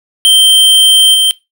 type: tone with level steps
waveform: square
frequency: 3132 Hz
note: G7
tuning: 2 cents flat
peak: -4 / -7 dBFS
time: 0.25-1.31 s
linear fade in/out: 0 ms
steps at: 1.14 s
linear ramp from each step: 5 ms
effects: noise-tail reverb RT60 0.2 s tail -20 dB re dry